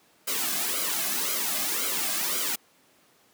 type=noise with flanger; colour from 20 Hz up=white; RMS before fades=-28 dBFS; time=0.27-2.56 s; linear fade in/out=10 ms; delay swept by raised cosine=1.1 to 2.2 ms; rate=1.9 Hz; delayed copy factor=-0.75; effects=pink hiss -61 dBFS RMS until 3.33 s + high-pass 200 Hz 12 dB/octave